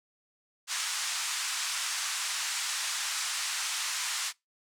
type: band-pass noise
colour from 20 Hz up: white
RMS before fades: -33 dBFS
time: 0.67-4.33 s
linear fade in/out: 50 ms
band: 980 to 8400 Hz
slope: 24 dB/octave
effects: noise-tail reverb RT60 0.2 s tail -24 dB re dry